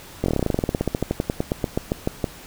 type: slowing click train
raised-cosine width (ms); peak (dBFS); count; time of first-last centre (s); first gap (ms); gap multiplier
2; -7; 29; 0.24-2.242; 21; 1.08
effects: pink hiss -42 dBFS RMS until 2.46 s